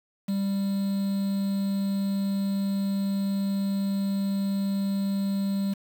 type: tone with quantisation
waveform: triangle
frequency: 197.2 Hz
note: G3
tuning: 11 cents sharp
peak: -22 dBFS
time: 0.28-5.74 s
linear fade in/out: 10 ms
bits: 7
effects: none